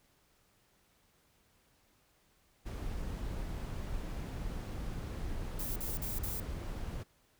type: noise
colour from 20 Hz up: brown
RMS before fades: -39 dBFS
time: 2.65-7.04 s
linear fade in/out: 20 ms
type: noise bursts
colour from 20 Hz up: violet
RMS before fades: -40 dBFS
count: 4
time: 5.59-6.402 s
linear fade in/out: 5 ms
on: 170 ms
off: 44 ms
effects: pink hiss -70 dBFS RMS until 7.39 s